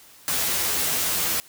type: noise with comb filter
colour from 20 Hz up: white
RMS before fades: -24 dBFS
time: 0.28-1.4 s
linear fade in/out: 0 ms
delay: 12 ms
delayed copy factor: +0.85
effects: white hiss -50 dBFS RMS until 1.48 s